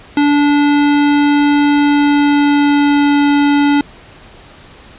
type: tone with pitch glide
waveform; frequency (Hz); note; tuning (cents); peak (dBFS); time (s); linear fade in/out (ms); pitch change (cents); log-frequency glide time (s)
square; 290 to 287.5; D4 to D4; -22 to -37; -9; 0.17-3.81; 2; -15; 1.74-3.27
effects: pink hiss -39 dBFS RMS until 4.98 s + resampled to 8000 Hz